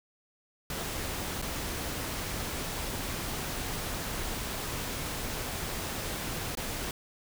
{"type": "noise with dropouts", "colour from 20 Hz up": "pink", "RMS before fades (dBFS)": -35, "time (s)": [0.7, 6.91], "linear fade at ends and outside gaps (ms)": 2, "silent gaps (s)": [[1.417, 1.423], [6.552, 6.572]], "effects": []}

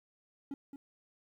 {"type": "tone with echo", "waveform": "triangle", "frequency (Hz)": 278.4, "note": "C#4", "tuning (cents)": 8, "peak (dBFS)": -35, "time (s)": [0.51, 0.54], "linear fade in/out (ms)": 2, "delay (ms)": 220, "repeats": 1, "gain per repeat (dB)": -7, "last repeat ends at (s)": 0.76, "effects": ["12-bit"]}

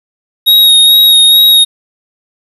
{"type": "tone with vibrato", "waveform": "square", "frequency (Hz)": 3764, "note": "A#7", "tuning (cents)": 16, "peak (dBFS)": -3, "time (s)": [0.46, 1.65], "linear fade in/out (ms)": 20, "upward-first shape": "sine", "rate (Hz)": 2.3, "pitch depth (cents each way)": 20, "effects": ["7-bit"]}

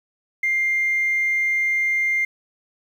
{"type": "tone", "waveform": "sine", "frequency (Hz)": 2100, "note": "C7", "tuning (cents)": 6, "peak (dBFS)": -17, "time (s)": [0.43, 2.25], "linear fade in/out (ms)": 5, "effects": ["tanh soft clip ceiling -13 dBFS", "8-bit"]}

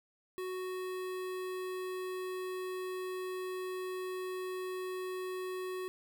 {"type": "tone with notch filter", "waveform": "square", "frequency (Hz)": 370, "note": "F#4", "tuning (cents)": 0, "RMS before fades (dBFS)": -39, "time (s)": [0.38, 5.88], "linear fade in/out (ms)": 0, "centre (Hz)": 6000, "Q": 1.6, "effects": ["12-bit"]}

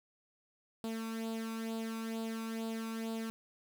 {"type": "tone with flanger", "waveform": "sawtooth", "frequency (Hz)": 225, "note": "A3", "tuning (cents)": 39, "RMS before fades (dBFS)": -39, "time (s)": [0.84, 3.3], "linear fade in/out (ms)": 0, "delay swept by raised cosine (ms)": [0.24, 0.82], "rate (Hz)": 2.2, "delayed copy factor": 0.65, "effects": []}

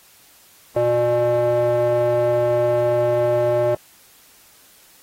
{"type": "tone with band-pass filter", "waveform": "square", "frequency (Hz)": 120.3, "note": "B2", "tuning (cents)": -45, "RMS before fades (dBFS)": -18, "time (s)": [0.76, 3.75], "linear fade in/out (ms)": 5, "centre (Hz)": 540, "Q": 6.4, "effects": ["white hiss -51 dBFS RMS until 5.02 s", "AAC 48 kbps"]}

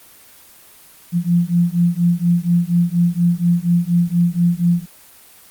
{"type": "beating tone pair", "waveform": "sine", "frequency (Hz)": [171.1, 175.3], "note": ["F3", "F3"], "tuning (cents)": [-35, 7], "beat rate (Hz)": 4.2, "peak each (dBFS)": -16, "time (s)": [1.12, 4.86], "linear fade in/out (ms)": 50, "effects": ["white hiss -45 dBFS RMS until 5.5 s", "Opus 24 kbps"]}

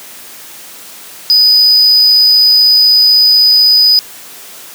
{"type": "tone", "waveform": "triangle", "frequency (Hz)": 4978, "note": "D#8", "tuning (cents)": 0, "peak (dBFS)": -3, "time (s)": [1.3, 3.99], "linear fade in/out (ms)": 0, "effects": ["white hiss -32 dBFS RMS until 4.74 s", "high-pass 150 Hz 12 dB/octave"]}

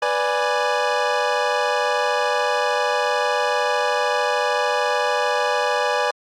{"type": "chord", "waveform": "25% pulse", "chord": "G# diminished", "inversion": "first", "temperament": "equal", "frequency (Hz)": [493.9, 587.3, 830.6], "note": ["B4", "D5", "G#5"], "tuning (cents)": [0, 0, 0], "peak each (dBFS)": -19, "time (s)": [0.02, 6.11], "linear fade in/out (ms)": 5, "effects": ["low-pass 5000 Hz 12 dB/octave", "Opus 48 kbps"]}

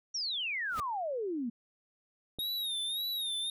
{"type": "exponential sweep", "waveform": "sine", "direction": "down", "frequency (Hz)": [5850, 222.2], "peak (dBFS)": -32, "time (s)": [0.14, 1.5], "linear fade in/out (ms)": 10}
{"type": "noise with exponential growth", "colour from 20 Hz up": "pink", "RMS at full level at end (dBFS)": -39, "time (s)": [0.66, 0.8], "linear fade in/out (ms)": 0, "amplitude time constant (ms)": 30}
{"type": "click", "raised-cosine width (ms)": 2, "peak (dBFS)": -31, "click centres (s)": 2.387}
{"type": "tone with vibrato", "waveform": "square", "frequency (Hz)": 3729, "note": "A#7", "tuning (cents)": 0, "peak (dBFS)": -33, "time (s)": [2.39, 3.5], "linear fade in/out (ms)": 2, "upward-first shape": "sine", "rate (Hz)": 1.8, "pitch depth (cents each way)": 100}
{"effects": []}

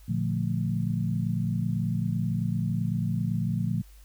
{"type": "chord", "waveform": "sine", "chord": "Bb major seventh", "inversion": "none", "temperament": "equal", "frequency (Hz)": [116.54, 146.83, 174.61, 220], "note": ["Bb2", "D3", "F3", "A3"], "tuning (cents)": [0, 0, 0, 0], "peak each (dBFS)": [-29, -32, -29, -33], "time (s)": [0.08, 3.82], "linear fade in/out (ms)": 10, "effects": ["added 50 Hz sine -48 dBFS peak until 4.04 s", "white hiss -60 dBFS RMS until 4.04 s"]}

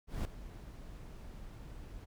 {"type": "noise with ADSR envelope", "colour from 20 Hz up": "brown", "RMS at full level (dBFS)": -33, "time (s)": [0.07, 2.06], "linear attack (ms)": 180, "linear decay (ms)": 4, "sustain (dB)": -15, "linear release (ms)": 25, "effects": []}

